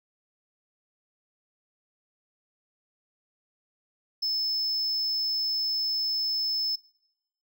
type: tone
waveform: triangle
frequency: 5240 Hz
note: E8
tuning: 11 cents flat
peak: -24 dBFS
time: 4.22-6.76 s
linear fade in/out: 10 ms
effects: noise-tail reverb RT60 0.8 s tail -21 dB re dry